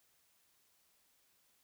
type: silence
effects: white hiss -73 dBFS RMS until 1.63 s